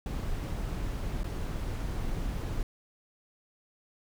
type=noise with dropouts; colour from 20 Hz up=brown; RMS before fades=-33 dBFS; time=0.06-2.63 s; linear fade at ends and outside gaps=2 ms; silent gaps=1.234-1.242 s; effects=none